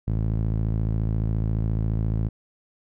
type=tone with band-pass filter; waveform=sawtooth; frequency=54.4 Hz; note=A1; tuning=19 cents flat; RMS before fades=-24 dBFS; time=0.07-2.29 s; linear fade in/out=10 ms; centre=120 Hz; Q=1.2; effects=none